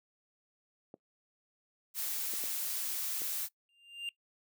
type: clicks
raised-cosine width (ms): 2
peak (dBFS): -31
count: 4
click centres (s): 0.941 / 2.337 / 2.439 / 3.218
type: noise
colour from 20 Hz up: blue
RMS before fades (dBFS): -36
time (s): 1.94-3.49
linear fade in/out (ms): 50
type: tone with exponential growth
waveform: triangle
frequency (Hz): 2794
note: F7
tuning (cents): 0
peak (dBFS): -31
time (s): 3.69-4.09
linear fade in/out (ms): 1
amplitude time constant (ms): 86
effects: noise-tail reverb RT60 0.1 s tail -21 dB re dry + high-pass 300 Hz 12 dB/octave